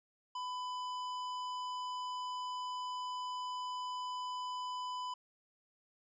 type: tone with tanh clipping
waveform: sine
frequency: 1000 Hz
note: B5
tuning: 21 cents sharp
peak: -40 dBFS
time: 0.35-5.14 s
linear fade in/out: 5 ms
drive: 16 dB
effects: resampled to 16000 Hz